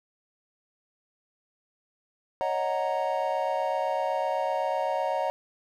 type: chord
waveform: triangle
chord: D# minor seventh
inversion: third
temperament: equal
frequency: 554.4 / 622.3 / 740 / 932.3 Hz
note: C#5 / D#5 / F#5 / A#5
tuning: 0 / 0 / 0 / 0 cents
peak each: -29 dBFS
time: 2.41-5.3 s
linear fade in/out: 0 ms
effects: none